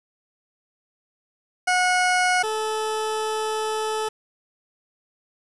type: tone pair in turn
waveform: 20% pulse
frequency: 729 / 434.6 Hz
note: F#5 / A4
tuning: -26 / -21 cents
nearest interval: major sixth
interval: 895 cents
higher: first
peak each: -13 / -19 dBFS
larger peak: first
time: 1.67-2.43 / 2.43-4.09 s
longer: second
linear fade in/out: 10 ms
effects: resampled to 24000 Hz + 7-bit